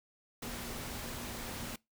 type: tone in noise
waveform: sine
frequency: 237.6 Hz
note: A#3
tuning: 33 cents sharp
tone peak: -49 dBFS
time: 0.42-1.76 s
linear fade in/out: 5 ms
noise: pink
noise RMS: -42 dBFS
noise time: 0.42-1.76 s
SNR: -10 dB
effects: noise-tail reverb RT60 0.2 s tail -23 dB re dry